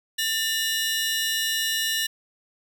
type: tone cluster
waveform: sawtooth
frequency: 1790 / 2877 / 3964 Hz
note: A6 / F#7 / B7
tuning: +29 / -49 / +6 cents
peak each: -24 / -24 / -26 dBFS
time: 0.18-2.07 s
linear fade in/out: 10 ms
effects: none